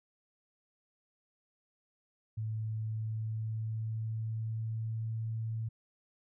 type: tone with pitch glide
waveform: sine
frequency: 109.7 to 112.01 Hz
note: A2 to A2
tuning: -5 to +31 cents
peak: -33 dBFS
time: 2.37-5.69 s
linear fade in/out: 10 ms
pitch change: +36 cents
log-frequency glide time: 2.78-5.17 s
effects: none